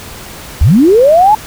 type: linear sweep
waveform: sine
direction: up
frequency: 52.9 to 880 Hz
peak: -3 dBFS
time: 0.61-1.35 s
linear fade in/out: 5 ms
effects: pink hiss -29 dBFS RMS until 1.46 s

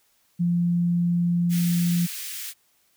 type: tone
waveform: sine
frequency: 173.3 Hz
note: F3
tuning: 13 cents flat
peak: -19 dBFS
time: 0.39-2.07 s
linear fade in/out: 20 ms
type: high-pass noise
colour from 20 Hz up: white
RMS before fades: -34 dBFS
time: 1.49-2.54 s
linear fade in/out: 50 ms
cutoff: 1700 Hz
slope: 24 dB/octave
effects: white hiss -65 dBFS RMS until 2.96 s

